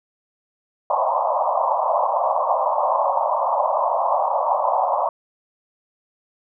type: band-pass noise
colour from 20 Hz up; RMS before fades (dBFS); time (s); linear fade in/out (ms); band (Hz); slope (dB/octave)
white; -20; 0.9-5.09; 2; 550 to 1100; 96
effects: none